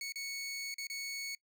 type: tone with dropouts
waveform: 20% pulse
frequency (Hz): 2217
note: C#7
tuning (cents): 0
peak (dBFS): -33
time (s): 0.01-1.35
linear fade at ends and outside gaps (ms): 2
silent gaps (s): 0.122-0.157 / 0.742-0.782 / 0.87-0.899
effects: noise-tail reverb RT60 0.1 s tail -23 dB re dry